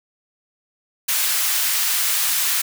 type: high-pass noise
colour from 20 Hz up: white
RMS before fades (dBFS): -20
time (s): 1.08-2.62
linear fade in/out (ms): 10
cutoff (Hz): 1200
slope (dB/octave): 12
effects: none